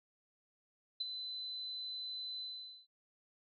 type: tone with ADSR envelope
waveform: sine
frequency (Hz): 4024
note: B7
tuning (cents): +32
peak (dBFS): -32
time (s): 1-2.87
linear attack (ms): 9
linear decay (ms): 23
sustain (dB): -8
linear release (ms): 460
effects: MP3 48 kbps